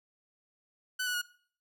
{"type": "tone with pitch steps", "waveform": "sawtooth", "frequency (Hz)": [1500, 1473.4, 1447.2], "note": ["F#6", "F#6", "F#6"], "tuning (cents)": [23, -8, -39], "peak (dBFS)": -27, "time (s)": [0.99, 1.218], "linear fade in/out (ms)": 10, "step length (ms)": 76, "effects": ["noise-tail reverb RT60 0.5 s tail -20 dB re dry"]}